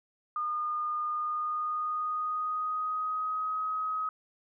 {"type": "tone with pitch glide", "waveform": "sine", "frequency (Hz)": [1219, 1266.4], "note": ["D#6", "D#6"], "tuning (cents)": [-36, 30], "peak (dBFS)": -29, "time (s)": [0.36, 4.09], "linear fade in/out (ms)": 2, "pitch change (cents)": 66, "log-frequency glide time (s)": [1.07, 3.61], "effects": []}